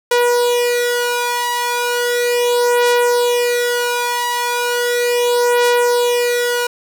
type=beating tone pair; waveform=sawtooth; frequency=484 / 484.36 Hz; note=B4 / B4; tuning=-35 / -34 cents; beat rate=0.36 Hz; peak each=-12 / -14 dBFS; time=0.11-6.67 s; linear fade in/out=5 ms; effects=none